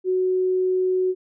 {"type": "tone", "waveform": "sine", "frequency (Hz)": 370.4, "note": "F#4", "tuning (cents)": 2, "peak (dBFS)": -18, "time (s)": [0.04, 1.15], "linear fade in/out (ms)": 50, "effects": []}